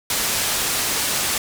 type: low-pass noise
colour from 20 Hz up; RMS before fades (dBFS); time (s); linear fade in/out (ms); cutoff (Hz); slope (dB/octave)
white; -22; 0.1-1.38; 2; 11000; 12
effects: none